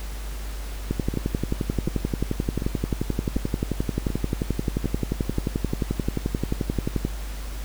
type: two click trains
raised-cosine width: 3 ms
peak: -15 / -10 dBFS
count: 6 / 71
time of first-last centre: 1.14-4.844 / 0.91-7.05 s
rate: 1.35 / 11.4 Hz
effects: added 50 Hz sine -30 dBFS peak until 7.64 s + pink hiss -41 dBFS RMS until 7.64 s